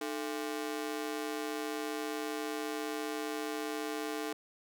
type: ring-modulated tone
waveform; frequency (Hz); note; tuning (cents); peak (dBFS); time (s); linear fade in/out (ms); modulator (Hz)
sawtooth; 372.1; F#4; +10; -28; 0.01-4.33; 5; 67.4
effects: none